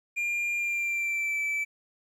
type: tone with pitch glide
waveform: triangle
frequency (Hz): 2400 to 2316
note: D7 to D7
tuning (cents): +37 to -25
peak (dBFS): -25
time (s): 0.16-1.65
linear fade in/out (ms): 20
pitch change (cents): -62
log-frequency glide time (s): 0.58-1.41
effects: 11-bit